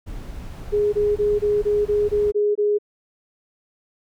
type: noise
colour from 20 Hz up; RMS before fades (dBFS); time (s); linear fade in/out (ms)
brown; -34; 0.06-2.32; 20
type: tone bursts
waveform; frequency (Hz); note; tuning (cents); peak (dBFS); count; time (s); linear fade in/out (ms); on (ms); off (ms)
sine; 415.3; G#4; 0; -16; 9; 0.72-2.786; 20; 210; 22
effects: none